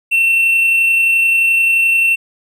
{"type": "tone with amplitude modulation", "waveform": "triangle", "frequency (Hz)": 2700, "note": "E7", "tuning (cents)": 41, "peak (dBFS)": -7, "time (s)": [0.11, 2.16], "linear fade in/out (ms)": 20, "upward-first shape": "sine", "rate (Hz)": 31.5, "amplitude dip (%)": 25, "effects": []}